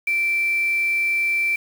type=tone with quantisation; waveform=sine; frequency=2341 Hz; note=D7; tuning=6 cents flat; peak=-18 dBFS; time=0.07-1.56 s; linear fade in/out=5 ms; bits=6; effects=none